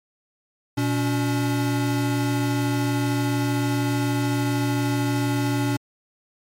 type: tone pair together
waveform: square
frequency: 120.3 / 285.1 Hz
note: B2 / C#4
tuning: -45 / +49 cents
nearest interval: octave + minor third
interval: 1494 cents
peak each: -24 dBFS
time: 0.77-5.77 s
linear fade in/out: 10 ms
effects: MP3 64 kbps